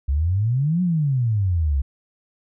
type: exponential two-way sweep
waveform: sine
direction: up then down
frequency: 65.41 to 185 to 65.41 Hz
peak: -17 dBFS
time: 0.08-1.82 s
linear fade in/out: 10 ms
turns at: 0.82 s
effects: none